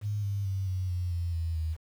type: tone with pitch steps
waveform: sine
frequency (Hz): 103.83 / 100 / 96.32 / 92.77 / 89.35 / 86.06 / 82.89 / 79.83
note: G#2 / G2 / G2 / F#2 / F2 / F2 / E2 / D#2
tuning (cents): 0 / +35 / -30 / +5 / +40 / -25 / +10 / +45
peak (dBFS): -28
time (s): 0.01-1.77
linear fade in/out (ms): 50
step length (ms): 220
effects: 9-bit